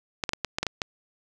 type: clicks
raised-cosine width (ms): 0.2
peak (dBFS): -9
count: 8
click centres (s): 0.238 / 0.292 / 0.334 / 0.447 / 0.585 / 0.63 / 0.667 / 0.818
effects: none